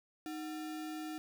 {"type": "tone with sample-and-hold", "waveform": "sine", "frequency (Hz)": 311.1, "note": "D#4", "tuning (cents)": 0, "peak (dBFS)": -39, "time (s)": [0.26, 1.18], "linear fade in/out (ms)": 0, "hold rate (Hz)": 1050, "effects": []}